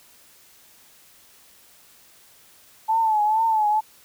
sine tone with vibrato, 871 Hz, A5, 18 cents flat, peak -17 dBFS, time 2.88-3.81 s, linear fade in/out 20 ms, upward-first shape triangle, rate 2.2 Hz, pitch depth 83 cents each way, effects white hiss -53 dBFS RMS until 4.04 s

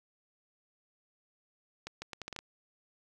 accelerating click train, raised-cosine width 0.2 ms, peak -23 dBFS, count 8, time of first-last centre 1.87-2.39 s, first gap 150 ms, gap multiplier 0.75, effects 10-bit

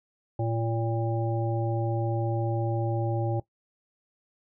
harmonic tone, 114.3 Hz, A#2, 34 cents flat, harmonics 1 / 3 / 5 / 7, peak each -27 / -32 / -34 / -35 dBFS, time 0.39-3.4 s, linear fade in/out 5 ms, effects noise-tail reverb RT60 0.1 s tail -18 dB re dry

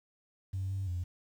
sine tone with pitch steps, 95.2 / 96.9 / 88.6 Hz, F#2 / G2 / F2, +50 / -20 / +25 cents, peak -31 dBFS, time 0.53-1.04 s, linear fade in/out 10 ms, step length 170 ms, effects tanh soft clip ceiling -28 dBFS + 10-bit

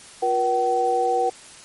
sine tone cluster, 355.5 / 479.5 / 761 Hz, F4 / A#4 / F#5, +31 / +49 / +48 cents, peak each -29 / -22 / -20 dBFS, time 0.22-1.3 s, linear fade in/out 10 ms, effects white hiss -44 dBFS RMS until 1.64 s + MP3 48 kbps

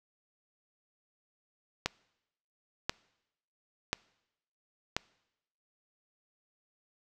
click train, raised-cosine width 0.2 ms, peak -11 dBFS, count 4, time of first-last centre 1.86-4.966 s, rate 0.966 Hz, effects noise-tail reverb RT60 0.9 s tail -24 dB re dry

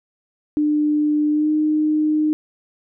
sine tone with pitch glide, 299.5 to 306.1 Hz, D4 to D#4, +34 to -28 cents, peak -15 dBFS, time 0.57-2.33 s, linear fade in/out 0 ms, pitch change +38 cents, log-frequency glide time 1.31-1.5 s, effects none

